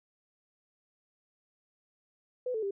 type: tone with pitch steps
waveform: sine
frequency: 501 / 439.4 / 396.4 Hz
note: B4 / A4 / G4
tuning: +25 / -2 / +19 cents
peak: -30 dBFS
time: 2.46-2.709 s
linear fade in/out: 5 ms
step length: 83 ms
effects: none